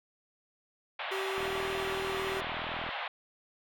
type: band-pass noise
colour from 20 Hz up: pink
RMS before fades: -37 dBFS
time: 0.99-3.08 s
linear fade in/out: 5 ms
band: 590 to 3600 Hz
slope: 48 dB/octave
type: tone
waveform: square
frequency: 385.9 Hz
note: G4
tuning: 27 cents flat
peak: -35 dBFS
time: 1.11-2.41 s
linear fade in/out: 10 ms
type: click train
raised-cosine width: 2 ms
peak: -30 dBFS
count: 62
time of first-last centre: 1.38-2.89 s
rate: 40.4 Hz
effects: none